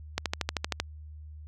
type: click train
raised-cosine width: 0.2 ms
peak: -10 dBFS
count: 9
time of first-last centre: 0.18-0.8 s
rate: 12.9 Hz
effects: added 76 Hz sine -42 dBFS peak until 1.47 s